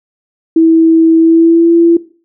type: tone with pitch glide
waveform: sine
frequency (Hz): 325.8 to 337.1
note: E4 to E4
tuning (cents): -20 to +39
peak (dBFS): -3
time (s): 0.56-1.97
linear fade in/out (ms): 5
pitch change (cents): +59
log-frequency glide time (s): 1.18-1.74
effects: noise-tail reverb RT60 0.4 s tail -18 dB re dry